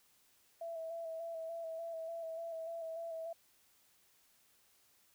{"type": "tone with vibrato", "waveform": "sine", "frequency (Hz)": 659.3, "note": "E5", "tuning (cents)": 0, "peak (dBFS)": -40, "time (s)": [0.61, 3.33], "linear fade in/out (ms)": 5, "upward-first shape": "square", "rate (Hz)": 3.4, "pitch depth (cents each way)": 25, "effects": ["white hiss -70 dBFS RMS until 5.14 s"]}